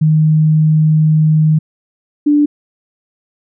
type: tone pair in turn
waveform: sine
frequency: 155.56 / 293.7 Hz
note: D#3 / D4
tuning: 0 / 0 cents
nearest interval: major seventh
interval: 1100 cents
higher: second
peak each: -7 dBFS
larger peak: neither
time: 0.01-1.59 / 2.26-2.46 s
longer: first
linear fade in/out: 10 ms
effects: none